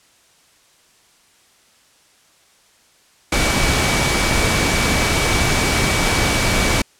sine tone in noise, 2284 Hz, D7, 49 cents flat, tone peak -24 dBFS, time 3.32-6.82 s, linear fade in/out 5 ms, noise pink, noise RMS -17 dBFS, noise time 3.32-6.82 s, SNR -10 dB, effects white hiss -54 dBFS RMS until 6.99 s + low-pass 9000 Hz 12 dB/octave

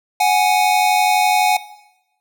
square tone pair together, 740 / 831.9 Hz, F#5 / G#5, 0 / +3 cents, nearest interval major second, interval 203 cents, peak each -16 dBFS, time 0.2-1.57 s, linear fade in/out 5 ms, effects noise-tail reverb RT60 0.9 s tail -17 dB re dry

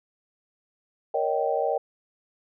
sine chord, Eb dominant seventh, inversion second, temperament just, 466.7 / 560 / 622.3 / 777.8 Hz, Bb4 / Db5 / Eb5 / G5, +2 / +18 / 0 / -14 cents, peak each -28 dBFS, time 1.14-1.78 s, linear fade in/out 5 ms, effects none

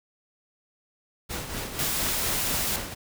pink noise with tremolo, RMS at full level -31 dBFS, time 1.29-2.95 s, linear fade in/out 20 ms, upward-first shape triangle, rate 4.2 Hz, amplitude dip 60%
white noise, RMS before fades -28 dBFS, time 1.79-2.76 s, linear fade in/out 0 ms
effects none

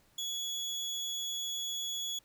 30% pulse tone, 3377 Hz, G#7, 28 cents sharp, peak -32 dBFS, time 0.18-2.19 s, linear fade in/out 5 ms, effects pink hiss -67 dBFS RMS until 2.24 s

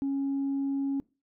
sine tone, 275.5 Hz, C#4, 11 cents flat, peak -25 dBFS, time 0.02-1 s, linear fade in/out 0 ms, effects noise-tail reverb RT60 0.3 s tail -23 dB re dry + tanh soft clip ceiling -24 dBFS

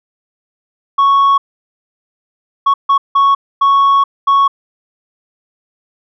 sine tone bursts at uneven times, 1108.7 Hz, C#6, in tune, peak -4 dBFS, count 6, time 0.98-1.38 / 2.66-2.74 / 2.89-2.98 / 3.15-3.35 / 3.61-4.04 / 4.27-4.48 s, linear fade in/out 10 ms, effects tanh soft clip ceiling -6 dBFS

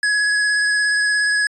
square tone with vibrato, 1680 Hz, G#6, 19 cents sharp, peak -16 dBFS, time 0.03-1.47 s, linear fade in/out 2 ms, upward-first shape square, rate 17 Hz, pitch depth 11 cents each way, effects resampled to 24000 Hz

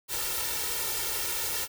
white noise with comb filter, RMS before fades -31 dBFS, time 0.08-1.68 s, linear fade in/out 50 ms, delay 2.2 ms, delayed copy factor +1, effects none

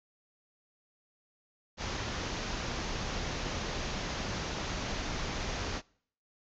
pink low-pass noise, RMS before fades -36 dBFS, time 1.77-5.82 s, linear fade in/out 50 ms, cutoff 6700 Hz, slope 96 dB/octave, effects noise-tail reverb RT60 0.6 s tail -25 dB re dry

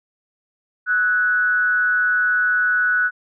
sine tone with frequency modulation, 1480 Hz, F#6, in tune, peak -15 dBFS, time 0.86-3.11 s, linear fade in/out 50 ms, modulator 182 Hz, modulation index 0.4, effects none

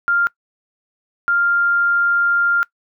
sine tone bursts at uneven times, 1396.9 Hz, F6, in tune, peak -13 dBFS, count 2, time 0.08-0.27 / 1.28-2.63 s, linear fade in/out 0 ms, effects noise-tail reverb RT60 0.1 s tail -22 dB re dry

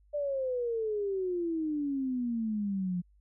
sine exponential sweep, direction down, 595 to 174.2 Hz, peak -29 dBFS, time 0.13-3.02 s, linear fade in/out 20 ms, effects added 50 Hz sine -60 dBFS peak until 3.2 s

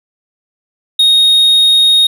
triangle tone, 3729 Hz, A#7, in tune, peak -4 dBFS, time 0.99-2.07 s, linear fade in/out 5 ms, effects none

